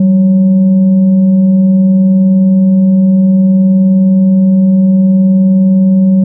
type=tone with frequency modulation; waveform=sine; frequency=190.7 Hz; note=G3; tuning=47 cents flat; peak=-4 dBFS; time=0-6.24 s; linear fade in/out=5 ms; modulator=362 Hz; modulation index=0.24; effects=none